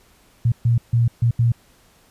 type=tone bursts at uneven times; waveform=sine; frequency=117.6 Hz; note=A#2; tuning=16 cents sharp; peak=-13 dBFS; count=5; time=0.45-0.52 / 0.65-0.78 / 0.93-1.08 / 1.22-1.31 / 1.39-1.52 s; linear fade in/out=5 ms; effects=pink hiss -55 dBFS RMS until 2.1 s + resampled to 32000 Hz